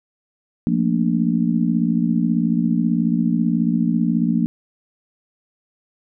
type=chord; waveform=sine; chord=Bb major seventh; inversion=second; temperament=just; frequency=174.81 / 218.5 / 233.1 / 291.4 Hz; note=F3 / A3 / Bb3 / D4; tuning=+2 / -12 / 0 / -13 cents; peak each=-20 / -25 / -19 / -24 dBFS; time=0.67-4.46 s; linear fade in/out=0 ms; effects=none